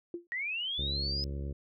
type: tone with exponential decay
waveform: sine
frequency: 345.5 Hz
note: F4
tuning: 19 cents flat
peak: -31 dBFS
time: 0.14-0.27 s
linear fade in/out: 2 ms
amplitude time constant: 28 ms
type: linear sweep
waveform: sine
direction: up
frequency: 1864.7 to 5090 Hz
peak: -32 dBFS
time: 0.32-1.24 s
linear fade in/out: 0 ms
type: harmonic tone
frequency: 69.9 Hz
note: C#2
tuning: 15 cents sharp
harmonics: 1 / 2 / 3 / 4 / 5 / 6 / 7 / 8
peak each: -35 / -41 / -47 / -50 / -48 / -52 / -54 / -54 dBFS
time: 0.78-1.53 s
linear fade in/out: 10 ms
effects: none